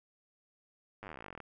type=slowing click train; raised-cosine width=0.5 ms; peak=-30 dBFS; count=24; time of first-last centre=1.03-1.403 s; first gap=9 ms; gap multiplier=1.05; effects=none